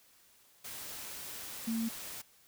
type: tone in noise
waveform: sine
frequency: 226.9 Hz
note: A#3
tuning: 47 cents flat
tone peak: -31 dBFS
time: 1.67-1.89 s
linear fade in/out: 10 ms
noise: white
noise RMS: -44 dBFS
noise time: 0.64-2.22 s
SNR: +10 dB
effects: white hiss -64 dBFS RMS until 2.47 s